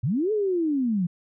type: linear two-way sweep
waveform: sine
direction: up then down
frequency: 100 to 440 to 164.9 Hz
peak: -21 dBFS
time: 0.03-1.07 s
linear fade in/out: 10 ms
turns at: 0.32 s
effects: none